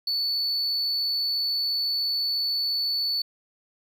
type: tone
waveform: sine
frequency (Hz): 4463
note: C#8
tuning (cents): +11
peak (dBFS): -21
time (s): 0.07-3.22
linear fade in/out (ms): 5
effects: tanh soft clip ceiling -22 dBFS + 9-bit